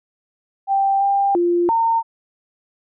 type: tone with pitch steps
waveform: sine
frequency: 785 / 795 / 347.7 / 913 Hz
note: G5 / G5 / F4 / A#5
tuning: +2 / +24 / -8 / -36 cents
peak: -14 dBFS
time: 0.67-2.03 s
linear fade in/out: 50 ms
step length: 340 ms
effects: none